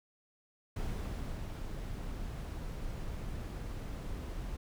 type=noise with ADSR envelope; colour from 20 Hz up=brown; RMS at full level=-36 dBFS; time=0.76-4.57 s; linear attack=6 ms; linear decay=700 ms; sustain=-4 dB; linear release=11 ms; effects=none